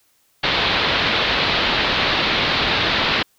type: low-pass noise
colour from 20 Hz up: white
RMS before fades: -19 dBFS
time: 0.43-3.23 s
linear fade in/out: 10 ms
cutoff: 4200 Hz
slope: 48 dB/octave
effects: white hiss -61 dBFS RMS until 3.38 s